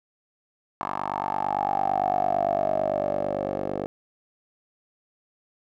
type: tone with band-pass filter sweep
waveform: 10% pulse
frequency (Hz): 48.89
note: G1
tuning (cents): -4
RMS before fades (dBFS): -26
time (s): 0.81-3.86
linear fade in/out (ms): 0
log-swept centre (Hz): 1000 to 490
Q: 9.6
effects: none